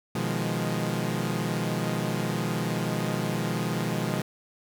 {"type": "chord", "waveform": "sawtooth", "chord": "F half-diminished seventh", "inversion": "second", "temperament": "equal", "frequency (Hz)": [123.47, 155.56, 174.61, 207.7], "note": ["Cb3", "Eb3", "F3", "Ab3"], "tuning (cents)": [0, 0, 0, 0], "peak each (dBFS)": -28, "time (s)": [0.15, 4.22], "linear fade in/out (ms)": 5, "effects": []}